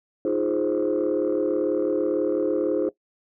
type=chord; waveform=sine; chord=F minor seventh; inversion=third; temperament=equal; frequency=311.1 / 349.2 / 415.3 / 523.3 Hz; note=Eb4 / F4 / Ab4 / C5; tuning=0 / 0 / 0 / 0 cents; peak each=-25 dBFS; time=0.25-2.89 s; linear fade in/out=2 ms; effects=noise-tail reverb RT60 0.1 s tail -18 dB re dry + tanh soft clip ceiling -15 dBFS